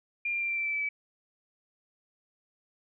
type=tone with pitch steps; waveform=sine; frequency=2400 / 2385 / 2370 / 2355 / 2340 / 2325 / 2310 / 2296 Hz; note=D7 / D7 / D7 / D7 / D7 / D7 / D7 / D7; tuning=+37 / +26 / +15 / +4 / -7 / -18 / -29 / -40 cents; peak=-28 dBFS; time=0.25-0.89 s; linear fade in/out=5 ms; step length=80 ms; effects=none